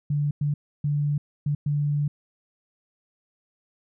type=tone bursts at uneven times; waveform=sine; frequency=146 Hz; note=D3; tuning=10 cents flat; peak=-21 dBFS; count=5; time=0.1-0.31 / 0.41-0.54 / 0.84-1.18 / 1.46-1.55 / 1.66-2.08 s; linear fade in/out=5 ms; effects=none